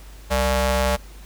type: ring-modulated tone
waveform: sawtooth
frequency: 261.1 Hz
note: C4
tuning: 3 cents flat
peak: -11 dBFS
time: 0.3-0.97 s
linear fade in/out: 20 ms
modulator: 328 Hz
effects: added 50 Hz sine -39 dBFS peak until 1.25 s + pink hiss -48 dBFS RMS until 1.25 s